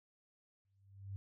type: tone with exponential growth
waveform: sine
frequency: 98 Hz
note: G2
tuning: in tune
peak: -39 dBFS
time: 0.65-1.16 s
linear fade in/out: 0 ms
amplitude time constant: 110 ms
effects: none